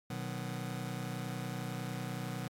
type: chord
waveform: sawtooth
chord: B major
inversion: none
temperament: just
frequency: 123.47 / 154.34 / 185.21 Hz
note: B2 / D#3 / F#3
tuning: 0 / -14 / +2 cents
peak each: -36 / -38 / -38 dBFS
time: 0.1-2.48 s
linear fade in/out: 5 ms
effects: AAC 64 kbps